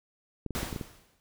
clicks, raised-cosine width 3 ms, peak -22 dBFS, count 7, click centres 0.463 / 0.507 / 0.562 / 0.631 / 0.728 / 0.762 / 0.812 s
pink noise with exponential decay, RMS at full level -32 dBFS, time 0.55-1.2 s, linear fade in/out 0 ms, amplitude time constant 140 ms
effects none

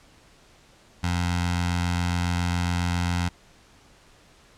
15% pulse tone with notch filter, 87.31 Hz, F2, in tune, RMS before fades -25 dBFS, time 1.03-3.29 s, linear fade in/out 10 ms, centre 370 Hz, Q 0.58, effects pink hiss -55 dBFS RMS until 4.57 s + low-pass 8000 Hz 12 dB/octave

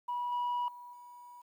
sine tone with level steps, 973 Hz, B5, 26 cents flat, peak -31 / -28 / -46 / -49 dBFS, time 0.08-1.42 s, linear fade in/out 10 ms, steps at 0.32 / 0.68 / 0.93 s, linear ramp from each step 2 ms, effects tanh soft clip ceiling -29 dBFS + 11-bit

